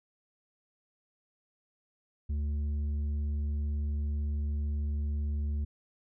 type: tone with tanh clipping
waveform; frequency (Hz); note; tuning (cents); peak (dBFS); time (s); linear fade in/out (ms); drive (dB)
sine; 73.5; D2; +2; -30; 2.29-5.65; 10; 6
effects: none